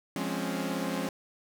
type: chord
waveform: sawtooth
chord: Db major seventh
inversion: first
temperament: equal with one note detuned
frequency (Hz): 174.61 / 207.7 / 261.6 / 279.6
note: F3 / Ab3 / C4 / Db4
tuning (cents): 0 / 0 / 0 / +15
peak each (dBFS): -32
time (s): 0.16-1.09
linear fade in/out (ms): 2
effects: none